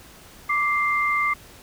sine tone pair together, 1172.7 / 2093 Hz, D6 / C7, -3 / 0 cents, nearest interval minor seventh, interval 1003 cents, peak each -22 dBFS, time 0.49-1.34 s, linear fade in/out 10 ms, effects pink hiss -47 dBFS RMS until 1.62 s

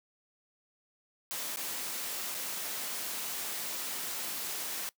white noise with dropouts, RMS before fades -37 dBFS, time 1.31-4.89 s, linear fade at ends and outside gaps 0 ms, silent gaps 1.56-1.571 / 2.344-2.348 s, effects noise-tail reverb RT60 0.1 s tail -21 dB re dry + high-pass 200 Hz 12 dB/octave

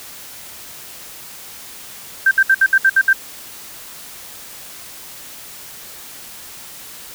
sine tone bursts, 1568 Hz, G6, in tune, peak -8 dBFS, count 8, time 2.26-3.131 s, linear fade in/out 5 ms, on 52 ms, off 65 ms, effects white hiss -36 dBFS RMS until 7.14 s

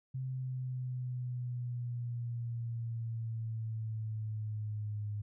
sine exponential sweep, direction down, 130.81 to 103.83 Hz, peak -35 dBFS, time 0.14-5.22 s, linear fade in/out 10 ms, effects none

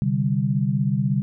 sine chord, C suspended second, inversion none, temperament just, 130.81 / 147.16 / 196.22 Hz, C3 / D3 / G3, 0 / +4 / +2 cents, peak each -23 dBFS, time 0.02-1.22 s, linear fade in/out 0 ms, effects none

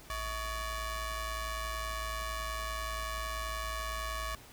sawtooth ring-modulated tone, 587.3 Hz, D5, in tune, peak -28 dBFS, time 0.1-4.35 s, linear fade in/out 0 ms, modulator 532 Hz, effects pink hiss -54 dBFS RMS until 4.52 s

